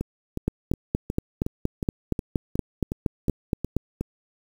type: two click trains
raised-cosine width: 3 ms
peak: -9 / -14 dBFS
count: 15 / 12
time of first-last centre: 0.48-3.766 / 0.01-4.01 s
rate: 4.26 / 2.75 Hz
effects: 7-bit